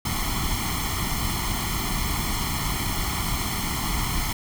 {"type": "noise with comb filter", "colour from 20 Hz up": "pink", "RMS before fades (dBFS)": -26, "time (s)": [0.05, 4.33], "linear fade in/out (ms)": 5, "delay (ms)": 0.94, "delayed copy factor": 0.85, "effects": []}